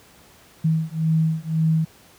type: beating tone pair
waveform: sine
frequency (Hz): 159.1 / 161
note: D#3 / E3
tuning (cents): +39 / -41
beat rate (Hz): 1.9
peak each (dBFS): -21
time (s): 0.64-1.85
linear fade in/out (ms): 10
effects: pink hiss -51 dBFS RMS until 2.18 s + high-pass 60 Hz 12 dB/octave